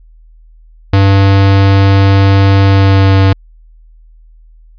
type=tone with pitch glide; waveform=square; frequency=98 to 96.54 Hz; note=G2 to G2; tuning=0 to -26 cents; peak=-5 dBFS; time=0.93-3.33 s; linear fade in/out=5 ms; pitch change=-26 cents; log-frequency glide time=2.64-3.22 s; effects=added 40 Hz sine -37 dBFS peak until 4.78 s + resampled to 11025 Hz